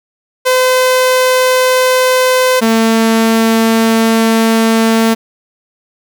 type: tone pair in turn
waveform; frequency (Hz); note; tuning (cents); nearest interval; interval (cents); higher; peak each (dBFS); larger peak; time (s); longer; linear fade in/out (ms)
sawtooth; 511 / 225.1; C5 / A3; -41 / +40; octave + major second; 1419; first; -4; neither; 0.45-2.61 / 2.61-5.15; second; 20
effects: none